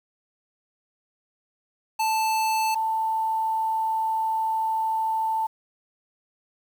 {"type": "tone pair in turn", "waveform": ["square", "sine"], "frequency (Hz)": [880, 886.6], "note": ["A5", "A5"], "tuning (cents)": [0, 13], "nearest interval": "unison", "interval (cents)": 13, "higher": "second", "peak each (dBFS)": -22, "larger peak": "neither", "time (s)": [[1.99, 2.75], [2.75, 5.47]], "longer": "second", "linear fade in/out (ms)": 10, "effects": ["8-bit"]}